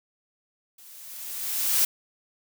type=noise with level ramp; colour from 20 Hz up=blue; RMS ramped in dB=-50 to -20 dBFS; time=0.78-1.85 s; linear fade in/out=5 ms; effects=none

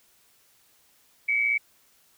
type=tone pair together; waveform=sine; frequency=2170 / 2287 Hz; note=C#7 / D7; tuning=-37 / -47 cents; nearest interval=minor second; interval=90 cents; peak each=-28 / -22 dBFS; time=1.28-1.58 s; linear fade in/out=10 ms; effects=white hiss -62 dBFS RMS until 2.17 s

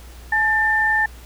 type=tone pair together; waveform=sine; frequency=852.6 / 1788 Hz; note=G#5 / A6; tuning=+45 / +27 cents; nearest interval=octave + minor second; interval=1282 cents; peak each=-22 / -16 dBFS; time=0.32-1.06 s; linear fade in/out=5 ms; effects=added 60 Hz sine -38 dBFS peak until 1.25 s + pink hiss -46 dBFS RMS until 1.25 s

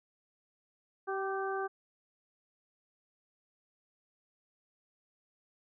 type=harmonic tone with a mistuned harmonic; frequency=386.6 Hz; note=G4; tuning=24 cents flat; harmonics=1 / 2 / 3 / 4; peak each=-35 / -38 / -40 / -41 dBFS; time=1.07-1.68 s; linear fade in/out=20 ms; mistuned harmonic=3; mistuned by=+26 cents; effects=none

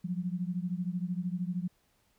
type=beating tone pair; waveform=sine; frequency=174.61 / 187.61 Hz; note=F3 / F#3; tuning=0 / +24 cents; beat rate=13 Hz; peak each=-33 / -35 dBFS; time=0.04-1.68 s; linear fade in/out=10 ms; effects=pink hiss -71 dBFS RMS until 2.18 s

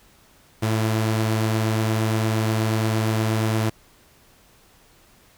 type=tone pair together; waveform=sawtooth; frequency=109.8 / 337.9 Hz; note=A2 / E4; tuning=-3 / +43 cents; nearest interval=octave + perfect fifth; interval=1946 cents; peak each=-16 / -26 dBFS; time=0.62-3.7 s; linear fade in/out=10 ms; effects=pink hiss -55 dBFS RMS until 5.37 s

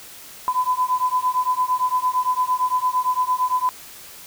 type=beating tone pair; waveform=sine; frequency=1003 / 1011.8 Hz; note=B5 / B5; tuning=+26 / +42 cents; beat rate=8.8 Hz; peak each=-21 dBFS; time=0.48-3.69 s; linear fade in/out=0 ms; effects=white hiss -41 dBFS RMS until 4.26 s

